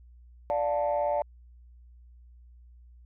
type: chord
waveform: sine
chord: D minor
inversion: none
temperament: just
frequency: 587.3 / 704.8 / 881 Hz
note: D5 / F5 / A5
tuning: 0 / +16 / +2 cents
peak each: -26 / -30 / -30 dBFS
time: 0.5-1.22 s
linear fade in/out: 0 ms
effects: tanh soft clip ceiling -18 dBFS + added 60 Hz sine -50 dBFS peak until 3.05 s